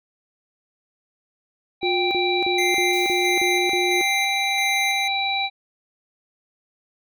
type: harmonic tone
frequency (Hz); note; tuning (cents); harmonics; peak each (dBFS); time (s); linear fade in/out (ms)
784; G5; 0; 1 / 3 / 5; -25 / -25 / -25; 1.81-5.5; 50
type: tone bursts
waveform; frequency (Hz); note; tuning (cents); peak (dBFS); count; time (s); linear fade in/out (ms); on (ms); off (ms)
sine; 357.9; F4; +42; -22; 7; 1.83-4.012; 0; 280; 37
type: tone with tremolo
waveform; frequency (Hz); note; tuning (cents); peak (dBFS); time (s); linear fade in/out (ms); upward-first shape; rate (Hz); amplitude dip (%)
square; 2093; C7; 0; -23; 2.58-5.08; 5; square; 1.5; 40
type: noise with exponential decay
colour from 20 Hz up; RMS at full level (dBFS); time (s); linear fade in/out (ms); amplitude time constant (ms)
blue; -36; 2.93-4.27; 1; 290
effects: none